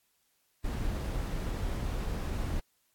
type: noise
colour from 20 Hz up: brown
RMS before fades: -33 dBFS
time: 0.64-2.6 s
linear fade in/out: 5 ms
effects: white hiss -73 dBFS RMS until 2.94 s + AAC 64 kbps